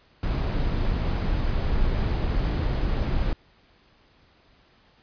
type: noise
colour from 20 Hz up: brown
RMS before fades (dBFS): -24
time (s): 0.23-3.33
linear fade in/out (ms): 2
effects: pink hiss -59 dBFS RMS until 5.02 s + resampled to 11025 Hz